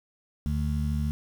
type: harmonic tone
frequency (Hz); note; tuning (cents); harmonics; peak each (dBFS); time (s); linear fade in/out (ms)
74; D2; +14; 1 / 2 / 3; -27 / -30 / -32; 0.46-1.11; 0
effects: 8-bit